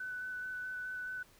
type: tone with vibrato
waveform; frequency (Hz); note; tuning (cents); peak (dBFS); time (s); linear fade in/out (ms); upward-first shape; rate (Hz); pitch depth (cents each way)
sine; 1500; F#6; +23; -38; 0-1.23; 5; square; 4.7; 10
effects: pink hiss -63 dBFS RMS until 1.39 s